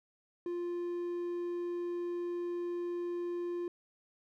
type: tone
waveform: triangle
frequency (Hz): 349.2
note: F4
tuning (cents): 0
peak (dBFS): -32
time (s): 0.46-3.68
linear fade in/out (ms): 2
effects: none